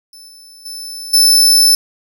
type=tone with level steps; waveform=sawtooth; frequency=5274 Hz; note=E8; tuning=in tune; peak=-33 / -35 / -23 / -4 dBFS; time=0.13-1.75 s; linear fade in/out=2 ms; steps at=0.28 / 0.65 / 1.13 s; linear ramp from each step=10 ms; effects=none